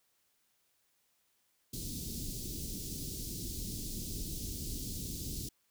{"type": "band-stop noise", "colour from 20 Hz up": "pink", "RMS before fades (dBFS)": -40, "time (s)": [1.73, 5.49], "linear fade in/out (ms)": 5, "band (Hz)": [330, 4300], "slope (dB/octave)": 24, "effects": ["white hiss -75 dBFS RMS until 5.7 s"]}